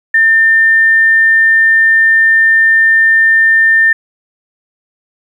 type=tone; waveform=sine; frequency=1800 Hz; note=A6; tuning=39 cents sharp; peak=-5 dBFS; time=0.14-3.93 s; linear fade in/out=5 ms; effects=7-bit